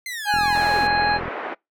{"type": "linear sweep", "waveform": "sawtooth", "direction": "down", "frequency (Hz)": [2100, 169], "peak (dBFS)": -25, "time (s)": [0.06, 0.87], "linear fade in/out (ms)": 2}
{"type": "harmonic tone", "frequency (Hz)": 830.6, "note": "G#5", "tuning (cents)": 0, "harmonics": [1, 2, 3, 5], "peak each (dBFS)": [-19, -22, -32, -28], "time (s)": [0.25, 1.2], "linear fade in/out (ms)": 50}
{"type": "click train", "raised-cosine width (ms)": 3, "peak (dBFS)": -20, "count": 41, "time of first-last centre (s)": [0.34, 1.281], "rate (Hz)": 42.5}
{"type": "band-pass noise", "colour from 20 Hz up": "pink", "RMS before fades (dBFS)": -30, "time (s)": [0.54, 1.55], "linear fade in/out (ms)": 20, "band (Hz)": [350, 2100], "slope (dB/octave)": 24}
{"effects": ["noise-tail reverb RT60 0.2 s tail -26 dB re dry"]}